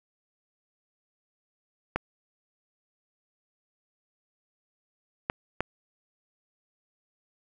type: clicks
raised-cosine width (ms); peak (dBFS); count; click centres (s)
0.5; -11; 3; 1.96 / 5.299 / 5.606
effects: 8-bit